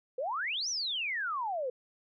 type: exponential two-way sweep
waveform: sine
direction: up then down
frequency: 480.8 to 6160 to 480.8 Hz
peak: -31 dBFS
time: 0.18-1.7 s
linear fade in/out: 5 ms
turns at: 0.69 s
effects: none